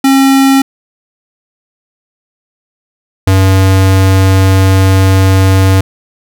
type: tone pair in turn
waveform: square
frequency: 270 / 95.46 Hz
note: C#4 / G2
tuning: -45 / -45 cents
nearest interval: octave + tritone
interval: 1800 cents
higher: first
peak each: -5 dBFS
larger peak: neither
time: 0.04-0.62 / 3.27-5.81 s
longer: second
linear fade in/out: 5 ms
effects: none